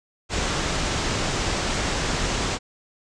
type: low-pass noise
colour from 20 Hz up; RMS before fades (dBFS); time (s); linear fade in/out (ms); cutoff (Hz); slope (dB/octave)
pink; -25; 0.29-2.59; 50; 7900; 48
effects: none